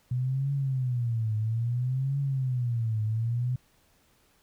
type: tone with vibrato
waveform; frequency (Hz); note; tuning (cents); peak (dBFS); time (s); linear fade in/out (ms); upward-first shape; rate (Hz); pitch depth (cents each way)
sine; 122.9; B2; -8; -25; 0.11-3.56; 5; triangle; 0.6; 240
effects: pink hiss -65 dBFS RMS until 4.42 s